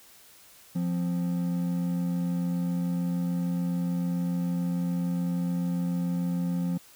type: tone pair together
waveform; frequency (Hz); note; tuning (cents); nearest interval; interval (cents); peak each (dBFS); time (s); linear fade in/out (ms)
triangle; 175.04 / 261.9; F3 / C4; +4 / +2; perfect fifth; 698; -24 / -33; 0.75-6.78; 10
effects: white hiss -54 dBFS RMS until 6.95 s